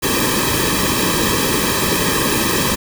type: noise with comb filter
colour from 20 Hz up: pink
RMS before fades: -17 dBFS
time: 0.02-2.76 s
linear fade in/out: 20 ms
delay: 1.4 ms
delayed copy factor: -0.9
effects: none